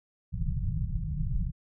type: low-pass noise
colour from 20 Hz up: pink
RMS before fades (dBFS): -30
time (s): 0.32-1.52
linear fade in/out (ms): 20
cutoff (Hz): 180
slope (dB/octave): 96
effects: none